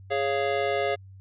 square chord, Db major, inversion second, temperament just, 415.8 / 554.4 / 693 Hz, Ab4 / Db5 / F5, +2 / 0 / -14 cents, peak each -29 dBFS, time 0.1-0.96 s, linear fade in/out 20 ms, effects added 96 Hz sine -44 dBFS peak until 1.2 s + resampled to 8000 Hz

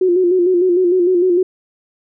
sine tone with vibrato, 359.8 Hz, F#4, 48 cents flat, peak -10 dBFS, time 0.01-1.43 s, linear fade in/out 5 ms, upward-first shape square, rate 6.6 Hz, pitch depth 53 cents each way, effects none

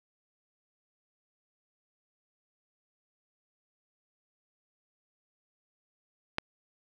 click, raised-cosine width 0.3 ms, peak -12 dBFS, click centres 6.384 s, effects none

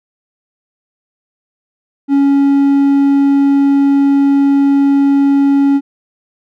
triangle tone, 278.8 Hz, C#4, 10 cents sharp, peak -5 dBFS, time 2.08-5.81 s, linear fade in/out 50 ms, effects none

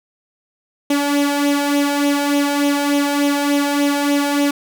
sawtooth tone with flanger, 286.2 Hz, D4, 45 cents flat, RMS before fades -17 dBFS, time 0.9-4.51 s, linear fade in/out 5 ms, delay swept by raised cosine 0.31 to 1.31 ms, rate 3.4 Hz, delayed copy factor +0.6, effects none

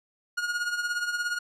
45% pulse tone with tremolo, 1435 Hz, F6, 47 cents sharp, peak -24 dBFS, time 0.37-1.39 s, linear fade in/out 10 ms, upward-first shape triangle, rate 17 Hz, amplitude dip 70%, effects low-pass 8000 Hz 12 dB/octave

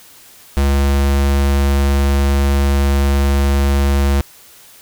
square tone, 69.6 Hz, C#2, 8 cents sharp, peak -12 dBFS, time 0.57-4.21 s, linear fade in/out 0 ms, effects white hiss -43 dBFS RMS until 4.81 s

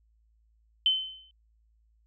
sine tone with exponential decay, 3064 Hz, G7, 40 cents flat, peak -18 dBFS, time 0.86-1.31 s, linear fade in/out 1 ms, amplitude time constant 96 ms, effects added 55 Hz sine -63 dBFS peak until 2.06 s

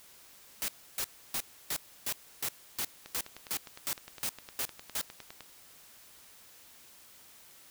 white noise bursts, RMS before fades -33 dBFS, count 13, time 0.62-5.013 s, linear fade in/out 0 ms, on 61 ms, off 300 ms
click train, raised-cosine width 0.2 ms, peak -27 dBFS, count 24, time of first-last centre 3.06-5.407 s, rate 9.8 Hz
effects white hiss -56 dBFS RMS until 7.7 s

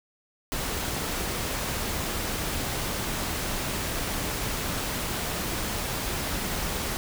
pink noise, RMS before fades -30 dBFS, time 0.52-6.97 s, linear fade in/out 0 ms, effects none

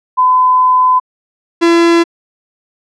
sine / 45% pulse tone pair in turn, 1013 / 338 Hz, B5 / E4, +44 / +43 cents, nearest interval octave + perfect fifth, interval 1901 cents, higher first, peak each -6 dBFS, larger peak neither, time 0.17-1 / 1.61-2.04 s, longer first, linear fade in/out 20 ms, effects low-pass 5000 Hz 12 dB/octave

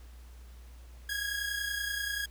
sawtooth tone pair together, 1633 / 1663.5 Hz, G#6 / G#6, -30 / +2 cents, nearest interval unison, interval 32 cents, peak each -32 / -31 dBFS, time 1.09-2.26 s, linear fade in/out 5 ms, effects added 60 Hz sine -47 dBFS peak until 2.3 s + pink hiss -61 dBFS RMS until 2.3 s

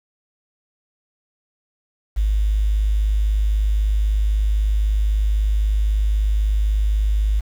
sine tone with quantisation, 51.91 Hz, G#1, in tune, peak -15 dBFS, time 2.16-7.41 s, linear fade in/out 20 ms, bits 7, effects none

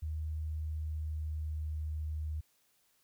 sine tone with pitch glide, 77.78 to 76.98 Hz, D#2 to D#2, 0 to -18 cents, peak -34 dBFS, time 0.02-2.41 s, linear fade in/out 10 ms, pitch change -18 cents, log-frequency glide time 0.4-1.78 s, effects white hiss -72 dBFS RMS until 3.03 s

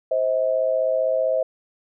sine tone pair together, 523.3 / 638.8 Hz, C5 / D#5, 0 / +45 cents, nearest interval minor third, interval 345 cents, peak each -21 dBFS, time 0.11-1.43 s, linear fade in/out 5 ms, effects none

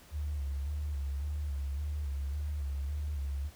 sine tone with vibrato, 71.7 Hz, D2, 41 cents flat, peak -32 dBFS, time 0.11-3.51 s, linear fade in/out 50 ms, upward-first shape square, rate 1.8 Hz, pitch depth 55 cents each way, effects pink hiss -57 dBFS RMS until 3.55 s

